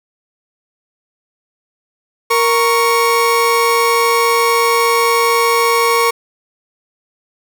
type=tone pair together; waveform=30% pulse; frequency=466.2 / 1108.7 Hz; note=A#4 / C#6; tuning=0 / 0 cents; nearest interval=octave + minor third; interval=1500 cents; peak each=-11 dBFS; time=2.3-6.11 s; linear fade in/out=10 ms; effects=none